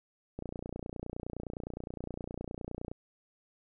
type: click train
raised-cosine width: 2 ms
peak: -25 dBFS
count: 76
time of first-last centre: 0.39-2.915 s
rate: 29.7 Hz
effects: none